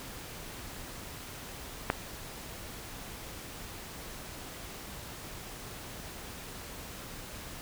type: click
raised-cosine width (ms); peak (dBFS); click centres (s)
0.5; -10; 1.901
effects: pink hiss -44 dBFS RMS until 7.61 s